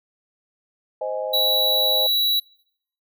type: chord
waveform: sine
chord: Ab major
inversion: first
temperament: just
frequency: 519.1 / 623 / 830.6 Hz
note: C5 / Eb5 / Ab5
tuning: -14 / +2 / 0 cents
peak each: -27 / -27 / -32 dBFS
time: 1.01-2.07 s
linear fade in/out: 5 ms
type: tone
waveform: square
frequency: 3917 Hz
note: B7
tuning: 15 cents flat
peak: -18 dBFS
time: 1.33-2.4 s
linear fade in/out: 10 ms
effects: noise-tail reverb RT60 0.7 s tail -25 dB re dry